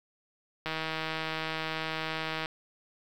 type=click train; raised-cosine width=0.3 ms; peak=-17 dBFS; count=287; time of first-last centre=0.66-2.459 s; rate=159 Hz; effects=8-bit